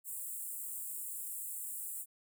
pink high-pass noise, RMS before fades -42 dBFS, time 0.04-2.06 s, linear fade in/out 50 ms, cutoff 7600 Hz, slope 96 dB/octave, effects none

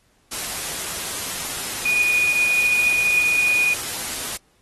sine tone in noise, 2462 Hz, D#7, 19 cents flat, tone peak -16 dBFS, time 1.85-3.74 s, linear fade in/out 10 ms, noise white, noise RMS -28 dBFS, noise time 0.31-4.37 s, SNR +9 dB, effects pink hiss -62 dBFS RMS until 4.61 s + AAC 32 kbps

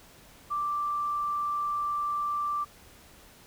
sine tone, 1174.7 Hz, D6, in tune, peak -27 dBFS, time 0.5-2.65 s, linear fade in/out 20 ms, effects pink hiss -54 dBFS RMS until 3.46 s

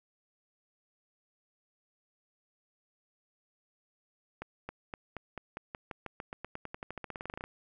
accelerating click train, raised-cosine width 0.5 ms, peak -24 dBFS, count 28, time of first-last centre 4.42-7.44 s, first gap 270 ms, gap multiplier 0.92, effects none

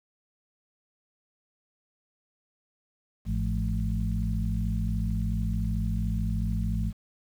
harmonic tone with a mistuned harmonic, 53.6 Hz, A1, 45 cents flat, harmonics 1 / 2 / 3 / 4, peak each -28 / -31 / -33 / -34 dBFS, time 3.25-6.93 s, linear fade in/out 50 ms, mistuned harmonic 3, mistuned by +96 cents, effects 9-bit

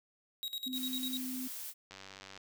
45% pulse tone with tremolo, 3811 Hz, A#7, 38 cents sharp, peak -36 dBFS, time 0.43-1.17 s, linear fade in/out 0 ms, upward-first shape square, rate 10 Hz, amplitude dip 80%
sine tone, 256.2 Hz, C4, 36 cents flat, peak -38 dBFS, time 0.66-1.48 s, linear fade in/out 10 ms
blue noise, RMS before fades -43 dBFS, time 0.72-1.74 s, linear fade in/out 50 ms
click train, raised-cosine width 0.2 ms, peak -31 dBFS, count 46, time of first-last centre 1.91-2.376 s, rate 96.6 Hz
effects none

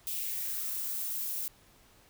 violet noise with high-pass filter sweep, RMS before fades -35 dBFS, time 0.07-1.48 s, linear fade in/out 0 ms, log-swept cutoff 2900 to 360 Hz, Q 2.5, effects pink hiss -61 dBFS RMS until 2.09 s

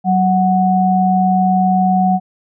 sine tone pair together, 187.64 / 740 Hz, F#3 / F#5, +25 / 0 cents, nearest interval 2 octaves, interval 2375 cents, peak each -13 dBFS, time 0.04-2.2 s, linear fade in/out 50 ms, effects none

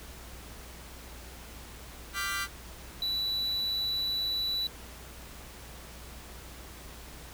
sawtooth chord, G dominant seventh, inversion second, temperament equal with one note detuned, 1174.7 / 1396.9 / 1568 / 1985.8 Hz, D6 / F6 / G6 / B6, 0 / 0 / 0 / +9 cents, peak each -33 dBFS, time 2.13-2.48 s, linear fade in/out 50 ms
triangle tone, 3951 Hz, B7, in tune, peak -27 dBFS, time 3.02-4.67 s, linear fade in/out 2 ms
effects added 60 Hz sine -48 dBFS peak until 7.33 s + pink hiss -48 dBFS RMS until 7.33 s

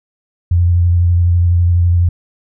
sine tone with vibrato, 87.1 Hz, F2, 4 cents flat, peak -8 dBFS, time 0.51-2.09 s, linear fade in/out 5 ms, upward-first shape sine, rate 12 Hz, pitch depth 24 cents each way, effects none

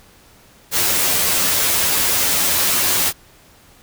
white noise with comb filter, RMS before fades -17 dBFS, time 0.71-3.13 s, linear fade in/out 50 ms, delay 11 ms, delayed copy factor +0.7, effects pink hiss -49 dBFS RMS until 3.82 s

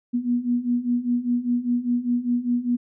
sine beating tone pair, 239.6 / 244.6 Hz, A#3 / B3, +48 / -16 cents, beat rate 5 Hz, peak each -25 / -22 dBFS, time 0.13-2.77 s, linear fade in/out 20 ms, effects none

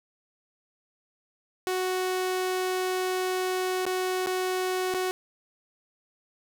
sawtooth tone with dropouts, 370 Hz, F#4, in tune, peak -22 dBFS, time 1.67-5.11 s, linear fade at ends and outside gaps 0 ms, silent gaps 3.853-3.865 / 4.261-4.271 / 4.939-4.945 s, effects none

